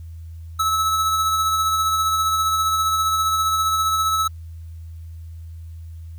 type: tone with tremolo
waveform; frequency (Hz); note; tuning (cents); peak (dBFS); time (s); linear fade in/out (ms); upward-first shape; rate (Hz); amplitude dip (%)
square; 1300; E6; -24; -17; 0.59-4.28; 10; sine; 15; 30
effects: added 82 Hz sine -33 dBFS peak until 6.18 s + white hiss -62 dBFS RMS until 6.18 s